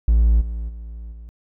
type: tone with level steps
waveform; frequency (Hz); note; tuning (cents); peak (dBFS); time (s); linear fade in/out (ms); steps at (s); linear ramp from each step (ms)
triangle; 56.5; A1; +47; -9 / -22 / -29 / -33; 0.08-1.29; 0; 0.4 / 0.68 / 1.11; 20
effects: tanh soft clip ceiling -5 dBFS